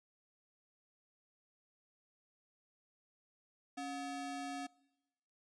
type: ring-modulated tone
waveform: square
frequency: 498.8 Hz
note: B4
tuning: 17 cents sharp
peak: -38 dBFS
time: 3.77-4.67 s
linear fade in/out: 10 ms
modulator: 223 Hz
effects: noise-tail reverb RT60 1.0 s tail -24 dB re dry + resampled to 22050 Hz